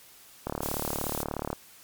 click train, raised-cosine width 1 ms, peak -16 dBFS, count 40, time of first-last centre 0.47-1.53 s, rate 36.8 Hz
blue noise, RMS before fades -35 dBFS, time 0.61-1.24 s, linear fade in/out 20 ms
effects white hiss -53 dBFS RMS until 1.83 s + MP3 96 kbps

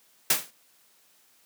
white noise with exponential decay, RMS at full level -17 dBFS, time 0.3-0.51 s, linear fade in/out 5 ms, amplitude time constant 44 ms, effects white hiss -62 dBFS RMS until 1.45 s + high-pass 150 Hz 12 dB/octave

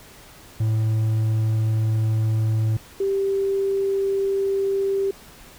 triangle / sine tone pair in turn, 110 / 392 Hz, A2 / G4, 0 / 0 cents, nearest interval octave + minor seventh, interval 2200 cents, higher second, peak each -16 / -19 dBFS, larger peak first, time 0.6-2.77 / 3-5.11 s, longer first, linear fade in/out 5 ms, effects pink hiss -46 dBFS RMS until 5.58 s

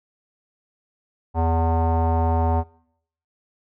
square tone with low-pass filter, 82.2 Hz, E2, 4 cents flat, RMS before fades -20 dBFS, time 1.34-2.64 s, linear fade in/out 50 ms, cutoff 830 Hz, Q 8.6, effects noise-tail reverb RT60 0.7 s tail -23 dB re dry

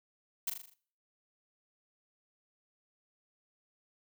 blue noise with echo, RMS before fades -33 dBFS, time 0.47-0.5 s, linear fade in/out 5 ms, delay 40 ms, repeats 6, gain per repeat -5 dB, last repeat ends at 0.74 s, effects noise-tail reverb RT60 0.5 s tail -21 dB re dry

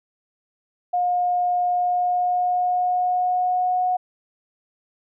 sine tone with pitch glide, 715 to 730.4 Hz, F5 to F#5, +41 to -23 cents, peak -18 dBFS, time 0.93-3.97 s, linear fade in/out 10 ms, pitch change +36 cents, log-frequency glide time 1.69-3.85 s, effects none

